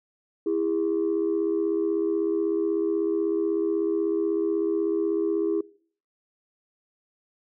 sine tone pair together, 329.6 / 405.8 Hz, E4 / G#4, 0 / -40 cents, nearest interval major third, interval 360 cents, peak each -24 dBFS, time 0.46-5.61 s, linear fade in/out 5 ms, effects noise-tail reverb RT60 0.5 s tail -23 dB re dry + tanh soft clip ceiling -17 dBFS

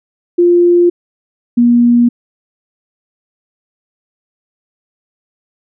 sine tone pair in turn, 349.2 / 239.2 Hz, F4 / A#3, 0 / +45 cents, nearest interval perfect fifth, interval 655 cents, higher first, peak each -5 dBFS, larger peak neither, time 0.38-0.9 / 1.57-2.09 s, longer neither, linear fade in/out 10 ms, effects none

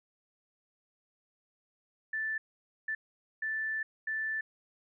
sine tone bursts at uneven times, 1760 Hz, A6, in tune, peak -31 dBFS, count 4, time 2.13-2.38 / 2.88-2.95 / 3.42-3.83 / 4.07-4.41 s, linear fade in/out 5 ms, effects none

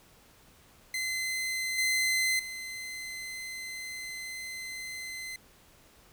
sawtooth tone with level steps, 2057 Hz, C7, 30 cents flat, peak -27 / -22 / -34 dBFS, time 0.94-5.36 s, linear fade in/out 2 ms, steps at 1.78 / 2.39 s, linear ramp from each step 5 ms, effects pink hiss -59 dBFS RMS until 6.12 s

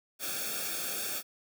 white noise with comb filter, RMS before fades -35 dBFS, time 0.19-1.23 s, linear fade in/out 50 ms, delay 1 ms, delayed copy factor -0.95, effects none

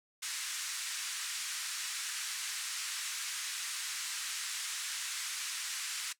white band-pass noise, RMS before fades -39 dBFS, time 0.22-6.13 s, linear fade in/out 10 ms, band 1300 to 9100 Hz, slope 24 dB/octave, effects noise-tail reverb RT60 0.1 s tail -18 dB re dry

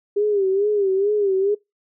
sine tone with vibrato, 400 Hz, G4, 35 cents sharp, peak -16 dBFS, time 0.16-1.55 s, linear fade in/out 10 ms, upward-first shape sine, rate 2.3 Hz, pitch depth 94 cents each way, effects noise-tail reverb RT60 0.2 s tail -25 dB re dry

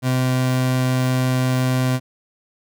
30% pulse tone, 128.3 Hz, C3, 34 cents flat, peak -14 dBFS, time 0.02-2 s, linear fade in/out 50 ms, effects none

